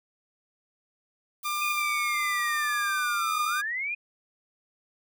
violet noise, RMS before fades -41 dBFS, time 1.43-1.82 s, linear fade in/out 2 ms
sawtooth tone with pitch glide, 1196 to 1207.8 Hz, D6 to D6, +31 to +48 cents, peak -24 dBFS, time 1.44-3.62 s, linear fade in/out 20 ms, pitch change +17 cents, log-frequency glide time 3.18-3.35 s
sine linear two-way sweep, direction down then up, 2489 to 1202 to 2489 Hz, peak -28 dBFS, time 1.61-3.95 s, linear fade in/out 10 ms, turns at 3.44 s
effects none

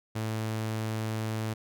sawtooth tone, 110 Hz, A2, in tune, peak -26 dBFS, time 0.15-1.54 s, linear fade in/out 10 ms, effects none

